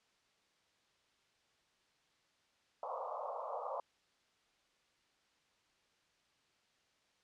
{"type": "band-pass noise", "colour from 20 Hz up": "pink", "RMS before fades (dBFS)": -42, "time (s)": [2.83, 3.8], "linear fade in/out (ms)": 2, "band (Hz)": [490, 1200], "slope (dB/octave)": 96, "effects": ["white hiss -74 dBFS RMS until 7.23 s", "low-pass 5000 Hz 12 dB/octave"]}